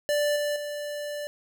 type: tone with level steps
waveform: square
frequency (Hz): 587.3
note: D5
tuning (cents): 0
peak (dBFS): -23 / -26 / -32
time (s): 0.09-1.27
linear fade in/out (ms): 0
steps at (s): 0.36 / 0.56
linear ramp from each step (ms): 2
effects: none